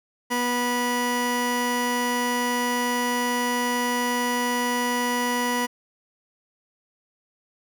25% pulse tone pair together, 244.4 / 977.6 Hz, B3 / B5, -18 / -18 cents, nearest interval 2 octaves, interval 2400 cents, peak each -22 / -21 dBFS, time 0.3-5.67 s, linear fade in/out 20 ms, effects none

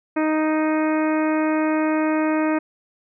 harmonic tone, 311.1 Hz, D#4, in tune, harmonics 1 / 2 / 3 / 4 / 5 / 6 / 7 / 8, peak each -19 / -25 / -29 / -31 / -33 / -35 / -36 / -37 dBFS, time 0.16-2.59 s, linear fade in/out 10 ms, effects none

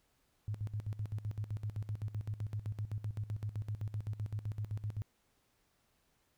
sine tone with tremolo, 105.2 Hz, G#2, 23 cents sharp, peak -34 dBFS, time 0.48-5.02 s, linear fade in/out 0 ms, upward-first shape square, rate 7.8 Hz, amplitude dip 80%, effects pink hiss -75 dBFS RMS until 6.37 s

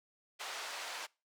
pink band-pass noise, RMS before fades -43 dBFS, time 0.39-1.07 s, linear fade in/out 20 ms, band 750 to 6400 Hz, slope 12 dB/octave, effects noise-tail reverb RT60 0.3 s tail -24 dB re dry + high-pass 400 Hz 12 dB/octave

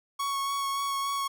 45% pulse tone with vibrato, 1108.7 Hz, C#6, in tune, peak -28 dBFS, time 0.19-1.28 s, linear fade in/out 10 ms, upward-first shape sine, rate 3.5 Hz, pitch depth 15 cents each way, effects none

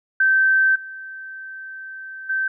sine tone with level steps, 1551 Hz, G6, 19 cents flat, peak -13 / -32 / -19 dBFS, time 0.2-2.48 s, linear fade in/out 5 ms, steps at 0.75 / 2.29 s, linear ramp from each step 10 ms, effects none

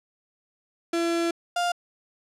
35% pulse tone pair in turn, 337.5 / 701.6 Hz, E4 / F5, +41 / +8 cents, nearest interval octave + minor second, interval 1267 cents, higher second, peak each -21 dBFS, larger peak neither, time 0.93-1.31 / 1.56-1.72 s, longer first, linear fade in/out 5 ms, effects low-pass 9000 Hz 12 dB/octave

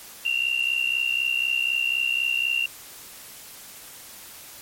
sine tone pair together, 2730 / 2794 Hz, F7 / F7, -40 / 0 cents, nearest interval unison, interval 40 cents, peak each -24 dBFS, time 0.25-2.66 s, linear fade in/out 5 ms, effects white hiss -43 dBFS RMS until 4.61 s + MP3 64 kbps

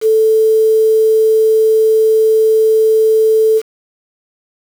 sine tone with quantisation, 440 Hz, A4, in tune, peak -7 dBFS, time 0.01-3.62 s, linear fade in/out 50 ms, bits 5, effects none

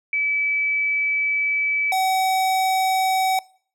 sine / square tone pair in turn, 2299 / 757.1 Hz, D7 / F#5, -37 / +40 cents, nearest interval octave + perfect fifth, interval 1923 cents, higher first, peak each -19 dBFS, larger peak neither, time 0.13-1.92 / 1.92-3.39 s, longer first, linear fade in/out 2 ms, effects noise-tail reverb RT60 0.5 s tail -22 dB re dry

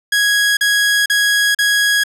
sawtooth tone bursts, 1659 Hz, G#6, 2 cents flat, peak -8 dBFS, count 4, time 0.12-2.037 s, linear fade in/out 5 ms, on 450 ms, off 39 ms, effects low-pass 12000 Hz 12 dB/octave + 8-bit

